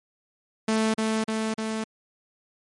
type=tone with echo; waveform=sawtooth; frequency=220 Hz; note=A3; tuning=in tune; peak=-17 dBFS; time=0.68-0.94 s; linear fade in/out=5 ms; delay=300 ms; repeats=3; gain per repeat=-2 dB; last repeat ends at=1.84 s; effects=MP3 48 kbps